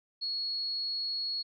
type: tone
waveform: sine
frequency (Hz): 4338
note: C#8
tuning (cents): -38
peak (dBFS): -31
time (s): 0.21-1.43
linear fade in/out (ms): 20
effects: none